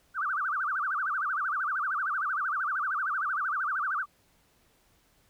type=tone with vibrato; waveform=sine; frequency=1341 Hz; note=E6; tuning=29 cents sharp; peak=-27 dBFS; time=0.14-4.06 s; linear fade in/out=50 ms; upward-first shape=sine; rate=13 Hz; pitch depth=270 cents each way; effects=pink hiss -66 dBFS RMS until 5.29 s